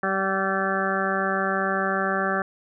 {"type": "harmonic tone with a mistuned harmonic", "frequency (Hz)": 193, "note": "G3", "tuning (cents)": -27, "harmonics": [1, 2, 3, 4, 6, 7, 8, 9], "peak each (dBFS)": [-30, -30, -30, -30, -30, -30, -30, -30], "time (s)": [0.03, 2.42], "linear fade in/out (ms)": 2, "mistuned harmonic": 4, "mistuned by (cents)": -16, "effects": []}